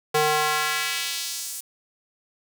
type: tone with high-pass filter sweep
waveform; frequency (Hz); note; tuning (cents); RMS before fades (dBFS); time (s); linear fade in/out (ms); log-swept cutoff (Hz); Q
square; 152.4; D#3; -36; -25; 0.14-1.61; 10; 470 to 8900; 1.1
effects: 7-bit